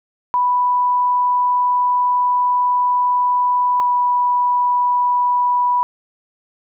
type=tone pair in turn; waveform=sine; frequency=987.8 / 982.3 Hz; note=B5 / B5; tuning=0 / -10 cents; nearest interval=unison; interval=10 cents; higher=first; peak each=-13 dBFS; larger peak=neither; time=0.34-3.8 / 3.8-5.83 s; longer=first; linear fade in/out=0 ms; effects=none